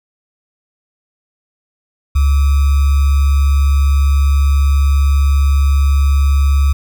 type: tone with sample-and-hold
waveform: sine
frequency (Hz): 69.9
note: C#2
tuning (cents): +15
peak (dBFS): -8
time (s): 2.15-6.73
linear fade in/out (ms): 10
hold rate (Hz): 1225
effects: none